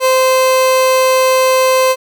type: tone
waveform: 30% pulse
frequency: 519 Hz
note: C5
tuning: 14 cents flat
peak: -6 dBFS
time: 0-1.96 s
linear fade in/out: 50 ms
effects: none